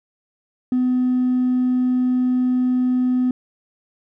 sine tone with hard clipping, 251.9 Hz, B3, 34 cents sharp, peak -16 dBFS, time 0.72-3.31 s, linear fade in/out 2 ms, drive 1 dB, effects none

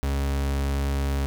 40% pulse tone, 69.3 Hz, C#2, in tune, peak -22 dBFS, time 0.03-1.26 s, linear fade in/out 0 ms, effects none

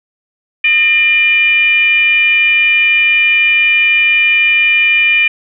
sine tone with frequency modulation, 2402 Hz, D7, 38 cents sharp, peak -7 dBFS, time 0.64-5.28 s, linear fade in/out 5 ms, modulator 576 Hz, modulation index 0.52, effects none

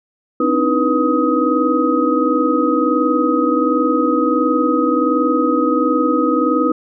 sine tone cluster, 259.2 / 298.6 / 320 / 488.5 / 1259 Hz, C4 / D4 / D#4 / B4 / D#6, -16 / +29 / +49 / -19 / +20 cents, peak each -19 dBFS, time 0.4-6.72 s, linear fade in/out 5 ms, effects none

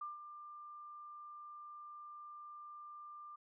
sine tone with ADSR envelope, 1192 Hz, D6, 25 cents sharp, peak -40 dBFS, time 0.01-3.36 s, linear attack 6 ms, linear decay 160 ms, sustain -9 dB, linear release 8 ms, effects none

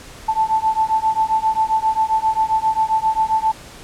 sine beating tone pair, 876 / 883.5 Hz, A5 / A5, -8 / +7 cents, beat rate 7.5 Hz, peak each -18 dBFS, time 0.28-3.52 s, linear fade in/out 10 ms, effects pink hiss -39 dBFS RMS until 3.83 s + low-pass 10000 Hz 12 dB/octave

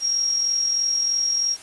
sine tone with amplitude modulation, 5600 Hz, F8, 4 cents sharp, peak -17 dBFS, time 0-1.57 s, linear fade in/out 50 ms, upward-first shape sine, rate 43.1 Hz, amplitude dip 45%, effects white hiss -43 dBFS RMS until 1.62 s + resampled to 24000 Hz

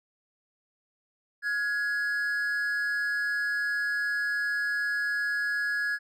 triangle tone pair together, 1432 / 1674.7 Hz, F6 / G#6, +43 / +14 cents, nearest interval minor third, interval 271 cents, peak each -33 / -25 dBFS, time 1.42-5.99 s, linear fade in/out 50 ms, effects none

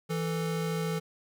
square tone pair together, 164.81 / 440.4 Hz, E3 / A4, 0 / +2 cents, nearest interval octave + perfect fourth, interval 1702 cents, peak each -31 / -35 dBFS, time 0.09-1 s, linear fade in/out 20 ms, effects none

